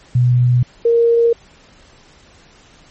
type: tone pair in turn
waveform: sine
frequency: 123.47 / 466.2 Hz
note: B2 / A#4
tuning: 0 / 0 cents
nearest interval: octave + major seventh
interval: 2300 cents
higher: second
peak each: -9 dBFS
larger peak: neither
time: 0.15-0.63 / 0.85-1.33 s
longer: neither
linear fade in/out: 5 ms
effects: pink hiss -47 dBFS RMS until 2.9 s + MP3 32 kbps